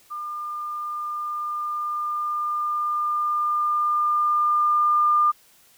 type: tone with level ramp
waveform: sine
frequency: 1203 Hz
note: D6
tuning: 41 cents sharp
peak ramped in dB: -29 to -15 dBFS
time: 0.1-5.32 s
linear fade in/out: 20 ms
effects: white hiss -56 dBFS RMS until 5.77 s